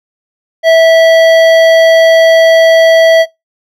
sine tone with hard clipping, 654 Hz, E5, 14 cents flat, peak -4 dBFS, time 0.63-3.26 s, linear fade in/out 50 ms, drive 12 dB, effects noise-tail reverb RT60 0.2 s tail -23 dB re dry

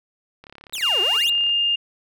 click train, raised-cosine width 0.3 ms, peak -26 dBFS, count 38, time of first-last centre 0.44-1.494 s, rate 35.1 Hz
sawtooth exponential two-way sweep, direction down then up, 4065 to 343.5 to 4065 Hz, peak -23 dBFS, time 0.73-1.3 s, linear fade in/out 5 ms, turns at 1.01 s
sine tone, 2815 Hz, F7, 13 cents sharp, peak -17 dBFS, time 0.82-1.76 s, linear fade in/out 10 ms
15% pulse tone with exponential growth, 444.1 Hz, A4, 16 cents sharp, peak -26 dBFS, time 1.07-1.17 s, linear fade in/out 5 ms, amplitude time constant 21 ms
effects none

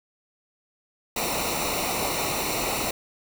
pink noise with comb filter, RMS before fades -27 dBFS, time 1.16-2.91 s, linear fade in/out 5 ms, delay 0.61 ms, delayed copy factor -0.75, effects none

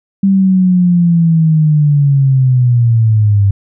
sine linear sweep, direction down, 196.7 to 97.9 Hz, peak -6 dBFS, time 0.23-3.51 s, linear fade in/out 5 ms, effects none

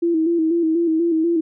sine tone with vibrato, 329.6 Hz, E4, in tune, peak -15 dBFS, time 0.02-1.41 s, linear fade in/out 10 ms, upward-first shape square, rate 4.1 Hz, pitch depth 54 cents each way, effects none

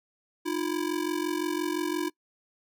square ring-modulated tone, 329.6 Hz, E4, in tune, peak -25 dBFS, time 0.45-2.1 s, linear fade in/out 20 ms, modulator 22.9 Hz, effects noise-tail reverb RT60 0.1 s tail -24 dB re dry

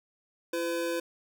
square tone pair together, 338.7 / 507.5 Hz, E4 / B4, +47 / +47 cents, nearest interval perfect fifth, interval 700 cents, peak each -33 / -32 dBFS, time 0.53-1 s, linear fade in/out 5 ms, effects none

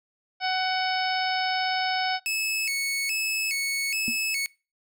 harmonic tone, 747 Hz, F#5, 16 cents sharp, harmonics 1 / 2 / 3 / 4 / 5 / 6 / 7, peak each -26 / -31 / -32 / -35 / -37 / -37 / -33 dBFS, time 0.4-2.2 s, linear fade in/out 50 ms
sawtooth tone with vibrato, 2397 Hz, D7, 35 cents sharp, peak -22 dBFS, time 2.26-4.46 s, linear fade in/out 0 ms, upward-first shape square, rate 1.2 Hz, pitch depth 140 cents each way
sine tone with exponential decay, 234.6 Hz, A#3, 11 cents sharp, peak -24 dBFS, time 4.08-4.17 s, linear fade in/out 0 ms, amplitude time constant 18 ms
effects noise-tail reverb RT60 0.3 s tail -23 dB re dry

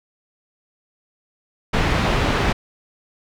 pink low-pass noise, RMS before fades -19 dBFS, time 1.73-2.53 s, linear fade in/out 10 ms, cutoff 3000 Hz, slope 12 dB/octave, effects none

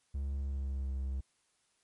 triangle tone with pitch glide, 69.3 to 66.63 Hz, C#2 to C2, 0 to +32 cents, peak -31 dBFS, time 0.14-1.21 s, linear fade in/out 10 ms, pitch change -68 cents, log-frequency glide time 0.38-0.94 s, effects white hiss -74 dBFS RMS until 1.83 s + MP3 48 kbps

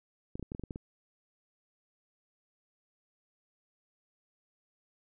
clicks, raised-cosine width 3 ms, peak -26 dBFS, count 9, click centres 0.355 / 0.396 / 0.427 / 0.519 / 0.549 / 0.596 / 0.637 / 0.708 / 0.759 s, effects none

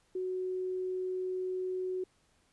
sine tone, 370 Hz, F#4, in tune, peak -32 dBFS, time 0.15-2.04 s, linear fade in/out 5 ms, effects pink hiss -70 dBFS RMS until 2.52 s + resampled to 24000 Hz

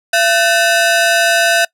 sawtooth ring-modulated tone, 1097 Hz, C#6, 18 cents flat, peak -3 dBFS, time 0.13-1.65 s, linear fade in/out 5 ms, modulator 419 Hz, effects noise-tail reverb RT60 0.1 s tail -24 dB re dry + low-pass 12000 Hz 12 dB/octave

